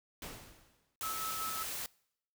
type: noise with exponential decay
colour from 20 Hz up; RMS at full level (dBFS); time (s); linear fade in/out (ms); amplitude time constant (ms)
pink; -42; 0.22-0.96; 2; 160
type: noise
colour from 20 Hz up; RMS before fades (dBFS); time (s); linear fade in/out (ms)
white; -40; 1.01-1.86; 0
type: tone with tremolo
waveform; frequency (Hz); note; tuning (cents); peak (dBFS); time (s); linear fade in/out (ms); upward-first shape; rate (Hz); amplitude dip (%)
sine; 1300; E6; -24; -37; 1.03-1.63; 2; square; 5.4; 35
effects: noise-tail reverb RT60 0.7 s tail -24 dB re dry